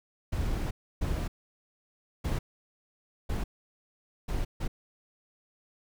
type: noise bursts at uneven times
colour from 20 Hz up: brown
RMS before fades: -30 dBFS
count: 6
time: 0.32-0.71 / 1.01-1.28 / 2.24-2.39 / 3.29-3.44 / 4.28-4.45 / 4.6-4.68 s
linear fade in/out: 10 ms
effects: none